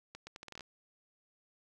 accelerating click train, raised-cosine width 0.2 ms, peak -29 dBFS, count 10, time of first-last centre 0.15-0.608 s, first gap 120 ms, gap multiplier 0.76, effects none

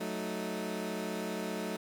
20% pulse chord, D# diminished, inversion first, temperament equal, 185 / 220 / 311.1 Hz, F#3 / A3 / D#4, 0 / 0 / 0 cents, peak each -34 / -33 / -36 dBFS, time 0-1.77 s, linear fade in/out 10 ms, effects none

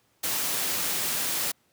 white noise, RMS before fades -28 dBFS, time 0.23-1.52 s, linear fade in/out 10 ms, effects pink hiss -67 dBFS RMS until 1.72 s + high-pass 100 Hz 12 dB/octave

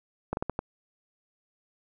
slowing click train, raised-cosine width 1 ms, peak -15 dBFS, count 5, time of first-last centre 0.33-0.591 s, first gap 41 ms, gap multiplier 1.32, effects none

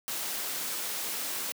white noise, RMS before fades -34 dBFS, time 0.08-1.52 s, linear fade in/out 0 ms, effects high-pass 200 Hz 12 dB/octave

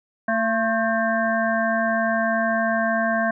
harmonic tone with a mistuned harmonic, 225.4 Hz, A3, 42 cents sharp, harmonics 1 / 3 / 5 / 7 / 8, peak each -25 / -22 / -29 / -25 / -31 dBFS, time 0.28-3.31 s, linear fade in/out 5 ms, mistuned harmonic 5, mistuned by -70 cents, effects none

